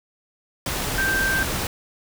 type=tone in noise; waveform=sine; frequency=1568 Hz; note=G6; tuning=in tune; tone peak=-20 dBFS; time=0.98-1.43 s; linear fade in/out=2 ms; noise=pink; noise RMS=-26 dBFS; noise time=0.66-1.67 s; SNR=+3 dB; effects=none